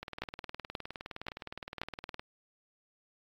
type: two click trains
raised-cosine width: 0.3 ms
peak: -24 / -19 dBFS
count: 43 / 4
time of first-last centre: 0.03-2.195 / 0.22-1.816 s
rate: 19.4 / 1.88 Hz
effects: AAC 32 kbps